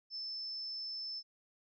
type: tone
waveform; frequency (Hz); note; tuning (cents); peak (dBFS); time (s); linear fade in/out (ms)
sine; 5274; E8; 0; -39; 0.1-1.23; 50
effects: none